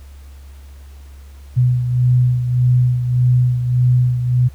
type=beating tone pair; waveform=sine; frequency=124.3 / 126 Hz; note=B2 / B2; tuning=+12 / +35 cents; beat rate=1.7 Hz; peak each=-12 / -20 dBFS; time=1.56-4.49 s; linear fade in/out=20 ms; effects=added 69 Hz sine -35 dBFS peak until 4.54 s + pink hiss -51 dBFS RMS until 4.54 s